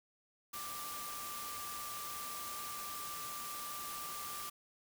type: tone in noise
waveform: sine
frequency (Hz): 1179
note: D6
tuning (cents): +6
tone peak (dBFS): -45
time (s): 0.53-4.5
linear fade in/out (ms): 10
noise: white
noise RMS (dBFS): -45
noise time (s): 0.53-4.5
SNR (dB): -3
effects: none